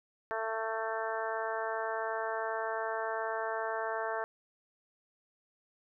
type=harmonic tone; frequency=222.7 Hz; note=A3; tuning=21 cents sharp; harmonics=2 / 3 / 4 / 5 / 6 / 7 / 8; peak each=-39 / -37 / -39 / -41 / -43 / -41 / -44 dBFS; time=0.31-4.24 s; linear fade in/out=0 ms; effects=none